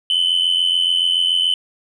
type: tone pair together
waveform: sine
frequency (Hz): 2980 / 3067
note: F#7 / G7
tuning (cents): +12 / -38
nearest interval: unison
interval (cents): 50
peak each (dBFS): -15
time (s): 0.1-1.54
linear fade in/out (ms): 2
effects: tanh soft clip ceiling -11 dBFS